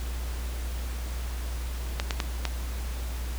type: clicks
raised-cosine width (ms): 0.2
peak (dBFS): -10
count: 4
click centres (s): 1.999 / 2.108 / 2.202 / 2.453
effects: added 60 Hz sine -30 dBFS peak until 3.38 s + pink hiss -42 dBFS RMS until 3.38 s